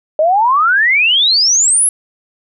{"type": "exponential sweep", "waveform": "sine", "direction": "up", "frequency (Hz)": [599, 11175], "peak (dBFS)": -8, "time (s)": [0.19, 1.89], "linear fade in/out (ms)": 2, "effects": []}